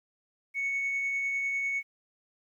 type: tone with tremolo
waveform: sine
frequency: 2217 Hz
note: C#7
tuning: in tune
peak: -25 dBFS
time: 0.54-1.83 s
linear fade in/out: 50 ms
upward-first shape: triangle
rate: 10 Hz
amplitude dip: 30%
effects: tanh soft clip ceiling -25 dBFS + 11-bit